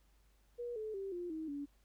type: tone with pitch steps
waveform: sine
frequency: 480.4 / 433 / 390.2 / 351.7 / 316.9 / 285.6 Hz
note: B4 / A4 / G4 / F4 / D#4 / D4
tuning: -48 / -28 / -8 / +12 / +32 / -48 cents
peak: -39 dBFS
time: 0.58-1.66 s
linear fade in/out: 20 ms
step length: 180 ms
effects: added 50 Hz sine -67 dBFS peak until 1.84 s + pink hiss -75 dBFS RMS until 1.84 s